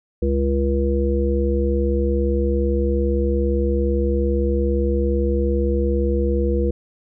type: harmonic tone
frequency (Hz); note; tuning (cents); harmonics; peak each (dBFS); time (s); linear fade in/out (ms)
68.8; C#2; -12; 1 / 3 / 5 / 7; -19 / -25 / -24 / -23; 0.22-6.71; 5
effects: none